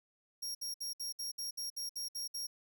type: tone bursts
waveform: sawtooth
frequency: 5588 Hz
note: F8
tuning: in tune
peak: -35 dBFS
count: 11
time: 0.42-2.47 s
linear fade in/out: 10 ms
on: 130 ms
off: 62 ms
effects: none